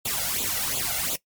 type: noise with flanger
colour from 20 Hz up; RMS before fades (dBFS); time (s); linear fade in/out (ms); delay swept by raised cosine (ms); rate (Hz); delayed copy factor
white; -27; 0.05-1.16; 5; 0.27 to 1.47; 2.8; +0.85
effects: noise-tail reverb RT60 0.1 s tail -19 dB re dry + MP3 96 kbps